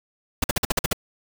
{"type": "noise bursts", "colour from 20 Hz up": "pink", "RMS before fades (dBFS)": -21, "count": 8, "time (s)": [0.42, 0.931], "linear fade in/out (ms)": 5, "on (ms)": 21, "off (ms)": 49, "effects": []}